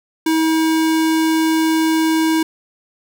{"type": "tone", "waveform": "square", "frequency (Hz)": 320.2, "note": "D#4", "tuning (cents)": 50, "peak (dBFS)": -14, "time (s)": [0.26, 2.43], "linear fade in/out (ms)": 5, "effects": []}